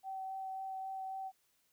sine tone with vibrato, 766 Hz, G5, 40 cents flat, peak -39 dBFS, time 0.03-1.32 s, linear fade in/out 50 ms, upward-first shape sine, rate 3.7 Hz, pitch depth 9 cents each way, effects white hiss -75 dBFS RMS until 1.72 s

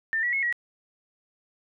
sine tone with pitch steps, 1794 / 1935 / 2178 / 1915 Hz, A6 / B6 / C#7 / A#6, +33 / -36 / -31 / +46 cents, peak -23 dBFS, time 0.13-0.526 s, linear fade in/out 0 ms, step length 99 ms, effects none

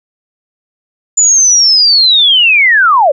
sine linear sweep, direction down, 7050 to 522 Hz, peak -4 dBFS, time 1.17-3.12 s, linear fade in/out 10 ms, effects none

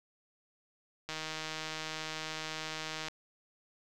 click train, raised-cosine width 0.2 ms, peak -21 dBFS, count 314, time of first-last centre 1.09-3.084 s, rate 157 Hz, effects none

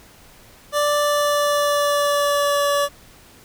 25% pulse tone with pitch glide, 587 to 572.6 Hz, D5 to D5, -1 to -44 cents, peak -13 dBFS, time 0.72-2.89 s, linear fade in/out 50 ms, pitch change -43 cents, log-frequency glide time 0.98-2.65 s, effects pink hiss -48 dBFS RMS until 3.44 s

